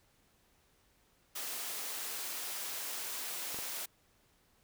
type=high-pass noise; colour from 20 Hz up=white; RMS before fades=-40 dBFS; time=1.35-3.86 s; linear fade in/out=10 ms; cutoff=330 Hz; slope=12 dB/octave
type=clicks; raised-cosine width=1 ms; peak=-32 dBFS; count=2; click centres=3.545 / 3.588 s
effects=pink hiss -70 dBFS RMS until 4.63 s